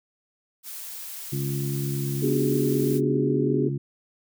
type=noise; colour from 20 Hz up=blue; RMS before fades=-37 dBFS; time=0.63-3.01 s; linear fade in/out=50 ms
type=harmonic tone; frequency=69.7 Hz; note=C#2; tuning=10 cents sharp; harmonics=2 / 3 / 4 / 5; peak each=-26 / -36 / -37 / -34 dBFS; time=1.32-3.78 s; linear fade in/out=10 ms
type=chord; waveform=sine; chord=G# half-diminished seventh; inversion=first; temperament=just; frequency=249.2 / 299 / 373.8 / 415.3 Hz; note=B3 / D4 / F#4 / G#4; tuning=+16 / +31 / +18 / 0 cents; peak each=-27 dBFS; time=2.22-3.69 s; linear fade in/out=10 ms
effects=none